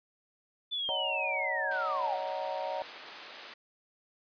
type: linear sweep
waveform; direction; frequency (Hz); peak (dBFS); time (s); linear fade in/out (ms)
sine; down; 3520 to 698.5; -31; 0.71-2.17; 20
type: chord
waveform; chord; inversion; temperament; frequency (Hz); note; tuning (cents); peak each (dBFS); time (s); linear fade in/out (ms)
sine; D# minor seventh; third; just; 560 / 622.3 / 746.7 / 933.4; C#5 / D#5 / F#5 / A#5; +18 / 0 / +16 / +2; -38; 0.89-2.82; 0
type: band-pass noise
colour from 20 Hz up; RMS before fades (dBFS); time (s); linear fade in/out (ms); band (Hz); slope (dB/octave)
white; -48; 1.71-3.54; 5; 380 to 3700; 12
effects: resampled to 11025 Hz